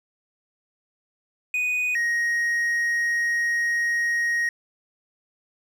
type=tone pair in turn; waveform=triangle; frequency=2484 / 1878.5 Hz; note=D#7 / A#6; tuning=-3 / +13 cents; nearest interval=perfect fourth; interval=484 cents; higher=first; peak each=-20 / -19 dBFS; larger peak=second; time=1.54-1.95 / 1.95-4.49 s; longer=second; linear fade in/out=2 ms; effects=none